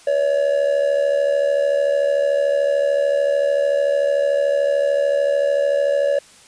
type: tone with amplitude modulation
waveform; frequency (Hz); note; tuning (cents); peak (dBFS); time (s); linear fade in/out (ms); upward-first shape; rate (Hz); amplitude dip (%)
triangle; 566; C#5; +36; -10; 0.07-6.19; 5; sine; 73.5; 70
effects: white hiss -47 dBFS RMS until 6.47 s + resampled to 22050 Hz